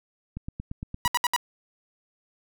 click train, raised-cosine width 5 ms, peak -21 dBFS, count 7, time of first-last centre 0.37-1.059 s, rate 8.71 Hz
sawtooth tone bursts, 972 Hz, B5, 28 cents flat, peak -17 dBFS, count 4, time 1.05-1.363 s, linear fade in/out 0 ms, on 28 ms, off 67 ms
effects none

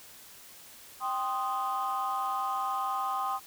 sine chord, C minor, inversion second, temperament equal, 784 / 1046.5 / 1244.5 Hz, G5 / C6 / Eb6, 0 / 0 / 0 cents, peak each -32 dBFS, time 1-3.4 s, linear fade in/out 50 ms, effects tanh soft clip ceiling -23 dBFS + white hiss -51 dBFS RMS until 3.46 s

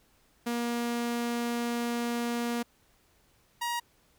sawtooth tone pair in turn, 237.3 / 949.2 Hz, A#3 / A#5, +31 / +31 cents, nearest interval 2 octaves, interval 2400 cents, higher second, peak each -25 / -26 dBFS, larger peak first, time 0.46-2.63 / 3.61-3.8 s, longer first, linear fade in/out 10 ms, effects pink hiss -66 dBFS RMS until 4.18 s

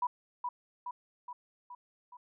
sine tone with echo, 980 Hz, B5, 14 cents flat, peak -28 dBFS, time 0.02-0.07 s, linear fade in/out 5 ms, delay 420 ms, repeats 5, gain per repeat -4 dB, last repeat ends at 2.17 s, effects none

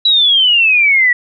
sine exponential sweep, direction down, 3951 to 1920 Hz, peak -7 dBFS, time 0.05-1.13 s, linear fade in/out 5 ms, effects none

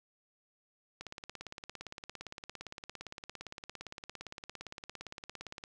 click train, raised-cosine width 0.2 ms, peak -26 dBFS, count 82, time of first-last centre 1.01-5.639 s, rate 17.5 Hz, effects none

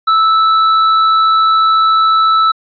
sine tone with hard clipping, 1313 Hz, E6, 7 cents flat, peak -9 dBFS, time 0.07-2.52 s, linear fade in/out 10 ms, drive 7 dB, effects resampled to 11025 Hz

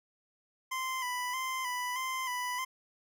25% pulse tone with vibrato, 1015 Hz, B5, 47 cents sharp, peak -29 dBFS, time 0.71-2.65 s, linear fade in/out 10 ms, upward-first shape square, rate 1.6 Hz, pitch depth 43 cents each way, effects none

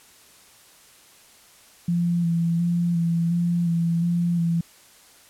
sine tone with vibrato, 170.3 Hz, F3, 43 cents flat, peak -19 dBFS, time 1.88-4.61 s, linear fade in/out 5 ms, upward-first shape square, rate 1.4 Hz, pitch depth 22 cents each way, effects white hiss -52 dBFS RMS until 5.29 s + low-pass 12000 Hz 12 dB/octave

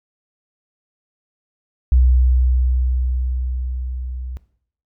sine tone with level ramp, 63 Hz, B1, 35 cents sharp, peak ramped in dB -8 to -26 dBFS, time 1.92-4.37 s, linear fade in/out 0 ms, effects noise-tail reverb RT60 0.6 s tail -17 dB re dry + tanh soft clip ceiling -5 dBFS

